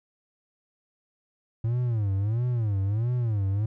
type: tone with vibrato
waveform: triangle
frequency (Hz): 109.7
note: A2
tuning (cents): -5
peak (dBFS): -21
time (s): 1.64-3.66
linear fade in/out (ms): 5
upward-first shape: sine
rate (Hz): 1.5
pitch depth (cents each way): 220
effects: none